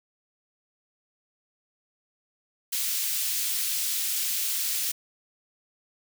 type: high-pass noise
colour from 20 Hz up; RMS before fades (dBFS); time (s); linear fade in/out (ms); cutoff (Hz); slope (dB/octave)
white; -28; 2.72-4.92; 10; 2800; 12
effects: none